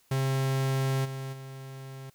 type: tone with level steps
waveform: 45% pulse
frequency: 133.8 Hz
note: C3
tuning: 39 cents sharp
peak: -25 / -34 / -40 dBFS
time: 0.11-2.1 s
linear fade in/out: 5 ms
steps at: 1.04 / 1.32 s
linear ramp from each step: 20 ms
effects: white hiss -65 dBFS RMS until 2.14 s